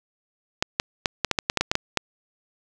clicks, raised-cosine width 0.2 ms, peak -3 dBFS, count 12, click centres 0.625 / 0.799 / 1.058 / 1.247 / 1.313 / 1.388 / 1.499 / 1.573 / 1.61 / 1.715 / 1.754 / 1.973 s, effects none

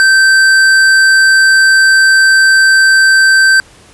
sine tone with hard clipping, 1555 Hz, G6, 14 cents flat, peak -6 dBFS, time 0-3.6 s, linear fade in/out 0 ms, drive 12 dB, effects pink hiss -41 dBFS RMS until 3.93 s + resampled to 24000 Hz

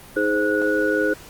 sine tone cluster, 313.5 / 418.5 / 521 / 1465 Hz, D#4 / G#4 / C5 / F#6, +13 / +13 / -7 / -18 cents, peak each -23 dBFS, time 0.16-1.14 s, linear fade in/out 10 ms, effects pink hiss -43 dBFS RMS until 1.29 s + Opus 32 kbps

